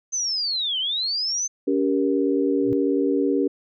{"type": "linear two-way sweep", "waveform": "sine", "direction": "down then up", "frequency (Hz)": [6272, 2960, 6272], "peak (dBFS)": -22, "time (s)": [0.12, 1.48], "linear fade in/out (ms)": 20, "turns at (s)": 0.79}
{"type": "chord", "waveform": "sine", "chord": "G diminished", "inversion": "second", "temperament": "just", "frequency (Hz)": [282.2, 392, 470.4], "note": ["Db4", "G4", "Bb4"], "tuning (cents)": [31, 0, 16], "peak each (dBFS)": [-21, -23, -25], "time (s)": [1.67, 3.48], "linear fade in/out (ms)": 10}
{"type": "tone with exponential growth", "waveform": "sine", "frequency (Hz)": 120.6, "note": "B2", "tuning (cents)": -41, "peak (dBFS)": -25, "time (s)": [2.58, 2.73], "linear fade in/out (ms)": 0, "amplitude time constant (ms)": 32}
{"effects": []}